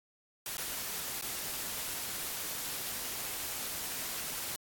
white noise with dropouts, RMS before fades -38 dBFS, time 0.46-4.56 s, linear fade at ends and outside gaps 1 ms, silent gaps 0.57-0.58 / 1.212-1.222 s, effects AAC 64 kbps

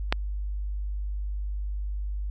click, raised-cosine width 0.3 ms, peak -6 dBFS, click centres 0.125 s, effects added 50 Hz sine -28 dBFS peak until 2.3 s

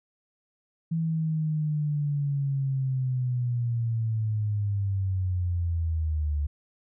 sine linear sweep, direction down, 164.81 to 72 Hz, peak -24 dBFS, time 0.91-6.47 s, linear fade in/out 10 ms, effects none

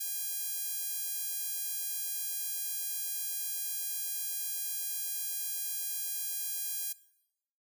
sawtooth tone with high-pass filter, 812 Hz, G#5, 39 cents flat, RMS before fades -36 dBFS, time 0-6.93 s, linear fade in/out 10 ms, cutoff 10000 Hz, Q 0.61, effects noise-tail reverb RT60 0.8 s tail -19 dB re dry

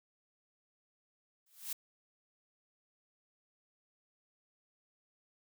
blue noise with exponential growth, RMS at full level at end -35 dBFS, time 1.46-1.73 s, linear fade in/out 5 ms, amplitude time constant 57 ms, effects none

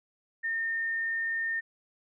sine tone, 1821 Hz, A#6, 41 cents flat, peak -28 dBFS, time 0.43-1.61 s, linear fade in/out 20 ms, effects none

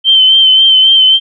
sine tone with vibrato, 3100 Hz, G7, 20 cents flat, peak -3 dBFS, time 0.04-1.2 s, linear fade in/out 50 ms, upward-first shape sine, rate 3.7 Hz, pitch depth 32 cents each way, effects none

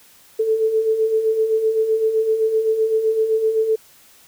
sine beating tone pair, 434.8 / 442.6 Hz, A4 / A4, -21 / +10 cents, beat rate 7.8 Hz, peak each -24 / -16 dBFS, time 0.39-3.76 s, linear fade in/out 10 ms, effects white hiss -50 dBFS RMS until 4.27 s

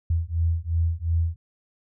sine beating tone pair, 81.8 / 84.6 Hz, E2 / E2, -13 / +45 cents, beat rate 2.8 Hz, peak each -24 dBFS, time 0.1-1.36 s, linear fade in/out 5 ms, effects none

